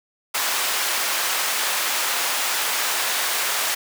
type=high-pass noise; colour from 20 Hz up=pink; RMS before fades=-23 dBFS; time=0.34-3.75 s; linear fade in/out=10 ms; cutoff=950 Hz; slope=12 dB/octave; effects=none